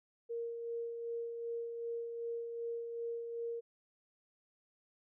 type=tone with tremolo; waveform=sine; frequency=466.2 Hz; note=A#4; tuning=in tune; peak=-36 dBFS; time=0.29-3.61 s; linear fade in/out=20 ms; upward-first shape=sine; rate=2.6 Hz; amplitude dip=40%; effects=none